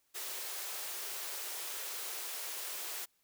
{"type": "high-pass noise", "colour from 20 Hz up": "white", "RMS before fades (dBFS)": -41, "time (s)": [0.14, 3.06], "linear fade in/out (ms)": 20, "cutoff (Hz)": 340, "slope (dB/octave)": 96, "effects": ["white hiss -75 dBFS RMS until 3.23 s"]}